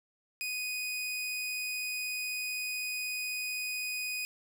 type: tone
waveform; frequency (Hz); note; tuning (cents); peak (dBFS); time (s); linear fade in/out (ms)
sawtooth; 2489; D#7; 0; -30; 0.41-4.25; 0
effects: none